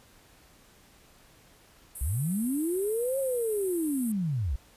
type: band-pass noise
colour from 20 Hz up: pink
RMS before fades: -42 dBFS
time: 1.95-4.12 s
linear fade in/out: 5 ms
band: 8200 to 13000 Hz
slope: 96 dB/octave
type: linear two-way sweep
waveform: sine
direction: up then down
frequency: 54.6 to 549 to 54.6 Hz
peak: -26 dBFS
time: 2.01-4.56 s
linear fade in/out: 5 ms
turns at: 3.19 s
effects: pink hiss -58 dBFS RMS until 4.76 s + resampled to 32000 Hz